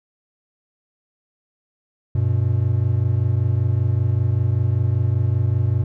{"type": "tone pair together", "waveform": "triangle", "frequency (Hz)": [95.93, 121.1], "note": ["G2", "B2"], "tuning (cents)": [-37, -34], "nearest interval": "major third", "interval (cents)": 403, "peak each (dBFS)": -17, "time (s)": [2.15, 5.84], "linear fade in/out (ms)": 5, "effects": []}